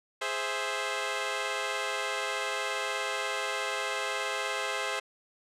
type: chord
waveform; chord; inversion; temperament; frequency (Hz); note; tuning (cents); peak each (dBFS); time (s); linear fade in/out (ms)
10% pulse; Ab augmented; none; equal; 415.3 / 523.3 / 659.3; Ab4 / C5 / E5; 0 / 0 / 0; -27 / -25 / -27; 0.21-5; 10
effects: low-pass 8000 Hz 12 dB/octave